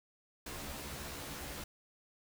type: noise with comb filter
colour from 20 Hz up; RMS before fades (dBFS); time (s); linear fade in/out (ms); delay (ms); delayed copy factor
pink; -44; 0.46-1.64; 5; 14; +0.95
effects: none